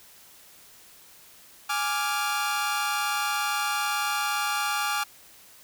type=chord; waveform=sawtooth; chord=D diminished; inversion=second; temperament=equal; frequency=830.6 / 1174.7 / 1396.9 Hz; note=Ab5 / D6 / F6; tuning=0 / 0 / 0 cents; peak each=-26 dBFS; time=1.69-5.04 s; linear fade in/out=10 ms; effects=white hiss -52 dBFS RMS until 5.63 s

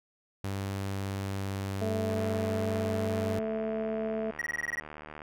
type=tone with pitch glide; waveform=sawtooth; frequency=98 to 97.38 Hz; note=G2 to G2; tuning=0 to -11 cents; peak=-28 dBFS; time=0.44-3.39 s; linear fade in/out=0 ms; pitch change=-11 cents; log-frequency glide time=0.74-2.63 s
type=harmonic tone; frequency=220 Hz; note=A3; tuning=in tune; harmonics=1 / 2 / 3; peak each=-34 / -34 / -34 dBFS; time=1.81-4.31 s; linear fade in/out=5 ms
type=click train; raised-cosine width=0.5 ms; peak=-28 dBFS; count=238; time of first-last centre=2.1-5.218 s; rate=76 Hz
type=tone bursts; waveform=triangle; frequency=1900 Hz; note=A#6; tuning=33 cents sharp; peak=-27 dBFS; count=9; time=4.39-4.799 s; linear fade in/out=2 ms; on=25 ms; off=23 ms
effects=none

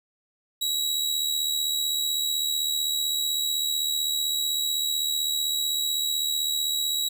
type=tone with amplitude modulation; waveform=sawtooth; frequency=3875 Hz; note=B7; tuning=34 cents flat; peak=-19 dBFS; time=0.61-7.09 s; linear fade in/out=10 ms; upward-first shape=sine; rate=75.8 Hz; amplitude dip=45%; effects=none

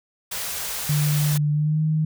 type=band-stop noise; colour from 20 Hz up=white; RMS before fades=-29 dBFS; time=0.31-1.38 s; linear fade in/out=10 ms; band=200 to 400 Hz; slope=48 dB/octave
type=tone with pitch glide; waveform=sine; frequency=148.4 to 155.87 Hz; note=D3 to D#3; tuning=+18 to +3 cents; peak=-18 dBFS; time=0.89-2.05 s; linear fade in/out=5 ms; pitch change=+85 cents; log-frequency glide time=1.52-1.81 s
effects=none

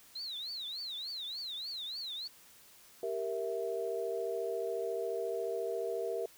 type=tone with vibrato; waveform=sine; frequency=3991 Hz; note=B7; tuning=17 cents sharp; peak=-38 dBFS; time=0.15-2.28 s; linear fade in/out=10 ms; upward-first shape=triangle; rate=3.4 Hz; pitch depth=260 cents each way
type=chord; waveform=sine; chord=E diminished; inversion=first; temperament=equal; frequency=392 / 466.2 / 659.3 Hz; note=G4 / Bb4 / E5; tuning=0 / 0 / 0 cents; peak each=-38 / -36 / -39 dBFS; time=3.03-6.26 s; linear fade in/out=2 ms
effects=white hiss -59 dBFS RMS until 6.37 s

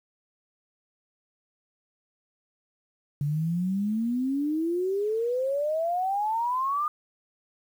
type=exponential sweep; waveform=sine; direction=up; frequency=141.3 to 1229 Hz; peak=-24 dBFS; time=3.21-6.88 s; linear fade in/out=2 ms; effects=9-bit

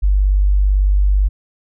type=tone; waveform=sine; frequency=49 Hz; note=G1; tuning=in tune; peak=-10 dBFS; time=0.02-1.29 s; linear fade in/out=20 ms; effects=none

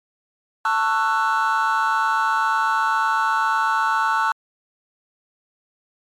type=chord; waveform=triangle; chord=F# minor seventh; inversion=first; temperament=just; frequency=888 / 1110 / 1332 / 1480 Hz; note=A5 / C#6 / E6 / F#6; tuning=+16 / +2 / +18 / 0 cents; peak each=-19 / -21 / -20 / -21 dBFS; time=0.65-4.32 s; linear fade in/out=2 ms; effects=tanh soft clip ceiling -9 dBFS + MP3 96 kbps

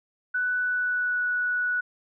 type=tone with pitch glide; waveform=sine; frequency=1489 to 1472.7 Hz; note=F#6 to F#6; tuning=+11 to -9 cents; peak=-23 dBFS; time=0.34-1.81 s; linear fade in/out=10 ms; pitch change=-20 cents; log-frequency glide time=0.58-1.22 s; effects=none

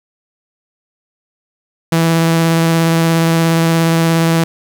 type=tone with vibrato; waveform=sawtooth; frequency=164.81 Hz; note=E3; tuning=in tune; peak=-6 dBFS; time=1.92-4.44 s; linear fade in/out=5 ms; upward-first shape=sine; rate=17 Hz; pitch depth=11 cents each way; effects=8-bit

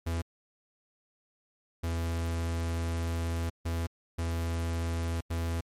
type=tone bursts at uneven times; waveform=45% pulse; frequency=83.5 Hz; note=E2; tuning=23 cents sharp; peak=-29 dBFS; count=5; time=0.06-0.22 / 1.83-3.5 / 3.65-3.87 / 4.18-5.21 / 5.3-5.61 s; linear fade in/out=10 ms; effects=MP3 64 kbps

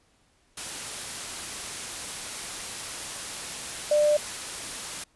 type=tone in noise; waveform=sine; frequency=596 Hz; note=D5; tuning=25 cents sharp; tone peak=-18 dBFS; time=3.91-4.17 s; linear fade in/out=5 ms; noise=white; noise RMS=-35 dBFS; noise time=0.57-5.04 s; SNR=+14 dB; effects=pink hiss -65 dBFS RMS until 5.15 s + resampled to 24000 Hz

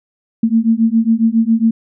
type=beating tone pair; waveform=sine; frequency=222.6 / 229.9 Hz; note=A3 / A#3; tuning=+20 / -24 cents; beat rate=7.3 Hz; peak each=-13 dBFS; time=0.43-1.71 s; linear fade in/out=5 ms; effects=none

